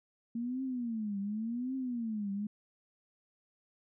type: tone with vibrato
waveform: sine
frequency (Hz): 228.8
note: A#3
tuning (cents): -32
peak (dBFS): -33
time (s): 0.35-2.47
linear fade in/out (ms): 5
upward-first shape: triangle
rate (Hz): 0.89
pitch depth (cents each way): 270
effects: none